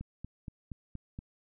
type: click train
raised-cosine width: 5 ms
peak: -28 dBFS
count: 6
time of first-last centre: 0.01-1.189 s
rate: 4.24 Hz
effects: none